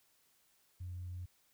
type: tone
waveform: sine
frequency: 89.4 Hz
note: F2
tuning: 41 cents sharp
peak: -40 dBFS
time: 0.8-1.26 s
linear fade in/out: 10 ms
effects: tanh soft clip ceiling -36 dBFS + white hiss -72 dBFS RMS until 1.53 s